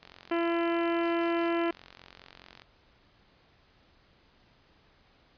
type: click train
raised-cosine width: 0.2 ms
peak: -30 dBFS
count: 117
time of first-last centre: 0.03-2.619 s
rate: 44.8 Hz
type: harmonic tone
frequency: 338 Hz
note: E4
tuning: 43 cents sharp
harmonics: 1 / 2 / 3 / 4 / 5 / 6 / 7 / 8 / 9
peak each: -27 / -33 / -37 / -39 / -41 / -43 / -44 / -45 / -46 dBFS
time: 0.31-1.71 s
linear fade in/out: 5 ms
type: noise bursts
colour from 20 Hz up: violet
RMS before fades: -43 dBFS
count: 3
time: 1.03-1.486 s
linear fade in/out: 0 ms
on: 110 ms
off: 63 ms
effects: pink hiss -63 dBFS RMS until 5.37 s + resampled to 11025 Hz